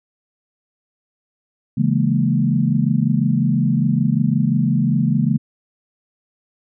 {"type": "chord", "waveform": "sine", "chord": "A# half-diminished seventh", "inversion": "first", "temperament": "equal", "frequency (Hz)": [138.59, 164.81, 207.7, 233.1], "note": ["C#3", "E3", "G#3", "A#3"], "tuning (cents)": [0, 0, 0, 0], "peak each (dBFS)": [-19, -20, -20, -20], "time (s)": [1.77, 5.38], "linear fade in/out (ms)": 10, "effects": []}